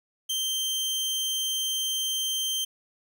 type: tone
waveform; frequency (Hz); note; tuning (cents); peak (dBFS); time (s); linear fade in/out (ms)
sawtooth; 3140; G7; +2; -23; 0.29-2.65; 10
effects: none